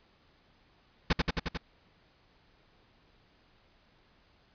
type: noise with echo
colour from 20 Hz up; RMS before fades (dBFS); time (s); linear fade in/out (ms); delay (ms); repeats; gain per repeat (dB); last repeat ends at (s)
pink; -23; 1.1-1.13; 5; 89; 5; -2; 1.575
effects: pink hiss -65 dBFS RMS until 4.54 s + resampled to 11025 Hz